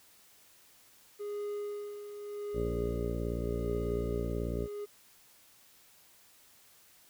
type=tone with tremolo; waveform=triangle; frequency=412.4 Hz; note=G#4; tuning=12 cents flat; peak=-32 dBFS; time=1.19-4.86 s; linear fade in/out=20 ms; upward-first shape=sine; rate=0.84 Hz; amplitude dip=60%
type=harmonic tone; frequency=58.27 Hz; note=A#1; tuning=in tune; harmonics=1 / 2 / 3 / 4 / 5 / 6 / 7 / 8 / 9 / 10; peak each=-36 / -39 / -41 / -42 / -43 / -44 / -44 / -45 / -46 / -46 dBFS; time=2.53-4.68 s; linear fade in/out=50 ms
effects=white hiss -61 dBFS RMS until 7.09 s